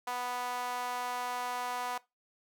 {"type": "tone with high-pass filter", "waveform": "sawtooth", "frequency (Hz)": 246.9, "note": "B3", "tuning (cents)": 0, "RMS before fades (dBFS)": -36, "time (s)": [0.07, 1.98], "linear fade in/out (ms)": 5, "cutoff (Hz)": 850, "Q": 3.1, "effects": ["noise-tail reverb RT60 0.2 s tail -19 dB re dry"]}